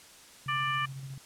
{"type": "tone with tremolo", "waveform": "sine", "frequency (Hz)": 135.1, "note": "C#3", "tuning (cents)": -44, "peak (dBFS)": -37, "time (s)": [0.46, 1.18], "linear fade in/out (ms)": 2, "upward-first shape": "square", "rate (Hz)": 14, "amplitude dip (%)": 35}
{"type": "harmonic tone", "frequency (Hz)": 591, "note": "D5", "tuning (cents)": 11, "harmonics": [2, 3, 4, 5], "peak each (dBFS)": [-30, -34, -36, -38], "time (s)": [0.48, 0.86], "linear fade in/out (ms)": 10}
{"effects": ["white hiss -53 dBFS RMS until 1.25 s", "low-pass 10000 Hz 12 dB/octave"]}